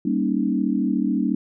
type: chord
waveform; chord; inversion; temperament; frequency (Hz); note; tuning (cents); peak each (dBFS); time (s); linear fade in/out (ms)
sine; Eb dominant seventh; first; equal; 196 / 233.1 / 277.2 / 311.1; G3 / Bb3 / Db4 / Eb4; 0 / 0 / 0 / 0; -24 / -24 / -24 / -26; 0.05-1.35; 5
effects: none